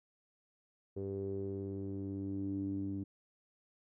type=tone with low-pass filter sweep; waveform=sawtooth; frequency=98 Hz; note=G2; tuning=in tune; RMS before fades=-39 dBFS; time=0.96-3.04 s; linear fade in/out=10 ms; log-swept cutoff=420 to 270 Hz; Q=7.4; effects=none